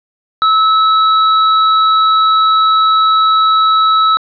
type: tone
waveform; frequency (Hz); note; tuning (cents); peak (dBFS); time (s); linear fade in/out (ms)
square; 1300; E6; -24; -8; 0.42-4.17; 0
effects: resampled to 11025 Hz + 8-bit

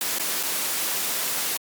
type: noise with dropouts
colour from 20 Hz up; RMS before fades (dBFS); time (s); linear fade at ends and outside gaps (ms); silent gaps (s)
white; -26; 0.01-1.57; 2; 0.186-0.196 / 0.43-0.434
effects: high-pass 200 Hz 12 dB/octave + Opus 48 kbps

